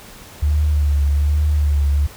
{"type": "tone with vibrato", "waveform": "sine", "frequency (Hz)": 73.2, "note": "D2", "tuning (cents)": -5, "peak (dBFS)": -13, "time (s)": [0.42, 2.07], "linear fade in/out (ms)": 10, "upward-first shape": "triangle", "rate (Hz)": 1.2, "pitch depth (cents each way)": 56, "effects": ["pink hiss -40 dBFS RMS until 2.16 s"]}